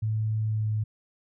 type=tone with pitch glide; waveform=sine; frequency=109 to 107.69 Hz; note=A2 to A2; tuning=-16 to -37 cents; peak=-24 dBFS; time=0.02-0.84 s; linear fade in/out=10 ms; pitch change=-21 cents; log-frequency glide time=0.42-0.71 s; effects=none